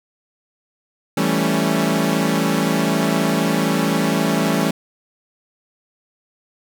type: chord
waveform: sawtooth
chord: A dominant seventh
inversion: second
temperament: equal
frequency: 164.81 / 196 / 220 / 277.2 Hz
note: E3 / G3 / A3 / C#4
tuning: 0 / 0 / 0 / 0 cents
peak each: -18 dBFS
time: 1.17-4.71 s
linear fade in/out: 5 ms
effects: none